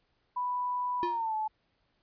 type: tone with pitch glide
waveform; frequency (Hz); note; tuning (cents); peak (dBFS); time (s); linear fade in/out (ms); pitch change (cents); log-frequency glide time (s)
sine; 989 to 866; B5 to A5; +2 to -28; -29; 0.36-1.48; 10; -230; 0.99-1.35
type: tone with exponential decay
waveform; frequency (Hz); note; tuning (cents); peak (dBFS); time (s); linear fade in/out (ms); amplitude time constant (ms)
square; 350.7; F4; +7; -29; 1.03-1.26; 0; 50
effects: pink hiss -74 dBFS RMS until 2.02 s + resampled to 11025 Hz